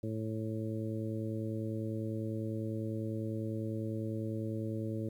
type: harmonic tone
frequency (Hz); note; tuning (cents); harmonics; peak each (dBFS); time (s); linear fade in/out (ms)
110; A2; 0; 1 / 2 / 3 / 4 / 5; -37 / -40 / -40 / -45 / -45; 0.03-5.09; 5
effects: 11-bit